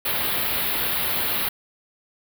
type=band-stop noise; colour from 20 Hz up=white; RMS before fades=-24 dBFS; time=0.05-1.49 s; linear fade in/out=5 ms; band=4300 to 11000 Hz; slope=48 dB/octave; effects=none